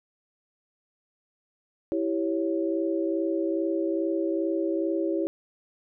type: chord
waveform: sine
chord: C# diminished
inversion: first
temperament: equal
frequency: 329.6 / 392 / 554.4 Hz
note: E4 / G4 / C#5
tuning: 0 / 0 / 0 cents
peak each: -26 / -30 / -31 dBFS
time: 1.92-5.27 s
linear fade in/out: 0 ms
effects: none